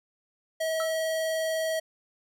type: tone with vibrato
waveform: square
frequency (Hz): 641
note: E5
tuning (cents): -49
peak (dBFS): -27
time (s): 0.6-1.8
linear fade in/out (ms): 10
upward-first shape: sine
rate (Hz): 20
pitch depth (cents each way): 14
type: tone with exponential decay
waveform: triangle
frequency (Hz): 1318.5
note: E6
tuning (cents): 0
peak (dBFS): -27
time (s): 0.8-0.96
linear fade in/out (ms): 1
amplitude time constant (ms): 33
effects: none